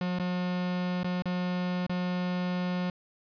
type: tone with dropouts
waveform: 45% pulse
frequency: 180 Hz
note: F#3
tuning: 47 cents flat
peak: -28 dBFS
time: 0.01-2.9 s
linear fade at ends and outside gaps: 2 ms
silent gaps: 0.188-0.197 / 1.033-1.044 / 1.222-1.256 / 1.866-1.895 s
effects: resampled to 11025 Hz + 10-bit